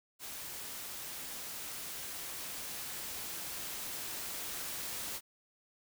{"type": "noise with level ramp", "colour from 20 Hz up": "white", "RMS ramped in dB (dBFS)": [-44, -40], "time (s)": [0.19, 5.21], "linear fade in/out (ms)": 50, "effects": []}